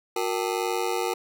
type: ring-modulated tone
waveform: 25% pulse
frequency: 415.3 Hz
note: G#4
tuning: in tune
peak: -18 dBFS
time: 0.16-1.14 s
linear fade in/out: 5 ms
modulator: 50.7 Hz
effects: none